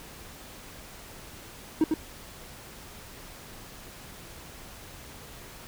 triangle tone with echo, 315 Hz, D#4, 21 cents sharp, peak -16 dBFS, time 1.81-1.84 s, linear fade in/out 2 ms, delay 100 ms, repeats 1, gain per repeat -4 dB, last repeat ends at 1.94 s, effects pink hiss -46 dBFS RMS until 5.67 s

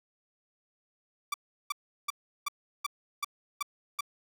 sawtooth tone bursts, 1162 Hz, D6, 19 cents flat, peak -25 dBFS, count 8, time 1.32-4.008 s, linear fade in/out 5 ms, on 21 ms, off 360 ms, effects none

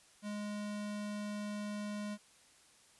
square tone, 207.7 Hz, G#3, in tune, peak -39 dBFS, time 0.22-2.18 s, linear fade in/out 50 ms, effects white hiss -64 dBFS RMS until 2.99 s + resampled to 24000 Hz

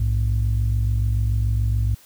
sine tone pair together, 60.1 / 107.09 Hz, B1 / A2, -46 / -46 cents, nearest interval minor seventh, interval 1000 cents, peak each -19 dBFS, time 0-1.95 s, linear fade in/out 5 ms, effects tanh soft clip ceiling -13 dBFS + white hiss -51 dBFS RMS until 2.05 s

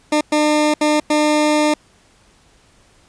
20% pulse tone bursts at uneven times, 301.5 Hz, D4, 46 cents sharp, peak -8 dBFS, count 4, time 0.12-0.21 / 0.32-0.74 / 0.81-1 / 1.1-1.74 s, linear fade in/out 5 ms, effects pink hiss -53 dBFS RMS until 3.08 s + resampled to 22050 Hz

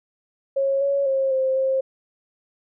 sine tone with pitch steps, 546 / 558 / 537 / 526 / 531 Hz, C#5 / C#5 / C5 / C5 / C5, -26 / +11 / +45 / +9 / +25 cents, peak -18 dBFS, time 0.56-1.81 s, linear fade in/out 10 ms, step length 250 ms, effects none

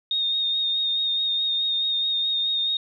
sine tone with vibrato, 3695 Hz, A#7, 16 cents flat, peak -21 dBFS, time 0.11-2.77 s, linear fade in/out 2 ms, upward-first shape sine, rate 4.7 Hz, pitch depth 23 cents each way, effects none

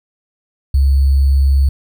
sine tone with sample-and-hold, 68.5 Hz, C#2, 20 cents flat, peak -8 dBFS, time 0.74-1.69 s, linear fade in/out 5 ms, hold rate 4410 Hz, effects none

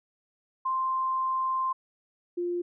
sine tone pair in turn, 1046.5 / 350.5 Hz, C6 / F4, 0 / +6 cents, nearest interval octave + perfect fifth, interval 1894 cents, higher first, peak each -25 / -27 dBFS, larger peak first, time 0.65-1.73 / 2.37-2.62 s, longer first, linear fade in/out 10 ms, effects none

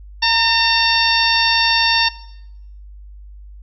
harmonic tone with a mistuned harmonic, 908 Hz, A#5, 46 cents flat, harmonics 1 / 2 / 3 / 4 / 5 / 6, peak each -20 / -20 / -20 / -20 / -20 / -20 dBFS, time 0.22-2.09 s, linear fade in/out 10 ms, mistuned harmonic 1, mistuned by +28 cents, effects noise-tail reverb RT60 0.8 s tail -18 dB re dry + added 50 Hz sine -35 dBFS peak until 3.62 s

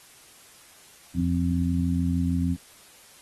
harmonic tone, 86.6 Hz, F2, 14 cents flat, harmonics 1 / 2 / 3, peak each -26 / -26 / -26 dBFS, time 1.14-2.57 s, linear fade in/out 50 ms, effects white hiss -52 dBFS RMS until 3.21 s + AAC 32 kbps

